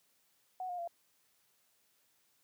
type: tone with pitch steps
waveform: sine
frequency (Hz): 740 / 712.3 / 685.7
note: F#5 / F5 / F5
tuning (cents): 0 / +34 / -32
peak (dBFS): -37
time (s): 0.6-0.876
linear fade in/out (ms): 2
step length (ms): 92
effects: white hiss -73 dBFS RMS until 2.43 s + high-pass 80 Hz 12 dB/octave